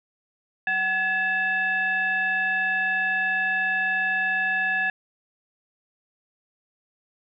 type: tone with frequency modulation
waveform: sine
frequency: 1700 Hz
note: G#6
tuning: 40 cents sharp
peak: -21 dBFS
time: 0.67-4.9 s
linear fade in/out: 2 ms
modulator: 943 Hz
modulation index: 0.7
effects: none